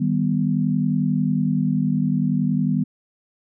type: chord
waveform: sine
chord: Eb augmented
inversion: none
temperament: equal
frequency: 155.56 / 196 / 246.9 Hz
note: Eb3 / G3 / B3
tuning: 0 / 0 / 0 cents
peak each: -22 dBFS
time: 0-2.84 s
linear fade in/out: 10 ms
effects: none